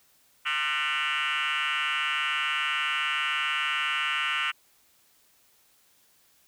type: tone with frequency modulation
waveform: sine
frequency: 2093 Hz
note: C7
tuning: in tune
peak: -23 dBFS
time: 0.45-4.52 s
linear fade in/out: 20 ms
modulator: 147 Hz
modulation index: 6.1
effects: tanh soft clip ceiling -23 dBFS + white hiss -63 dBFS RMS until 6.47 s